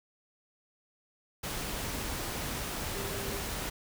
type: tone in noise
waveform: sine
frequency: 397.6 Hz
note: G4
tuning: 25 cents sharp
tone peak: -41 dBFS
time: 2.95-3.42 s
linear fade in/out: 10 ms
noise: pink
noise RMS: -36 dBFS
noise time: 1.43-3.7 s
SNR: -8 dB
effects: none